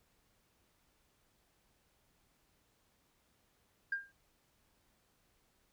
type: tone with exponential decay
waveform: sine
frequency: 1603 Hz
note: G6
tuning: 38 cents sharp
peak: -29 dBFS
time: 3.92-4.12 s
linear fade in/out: 5 ms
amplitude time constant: 42 ms
effects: tanh soft clip ceiling -27 dBFS + pink hiss -74 dBFS RMS until 5.72 s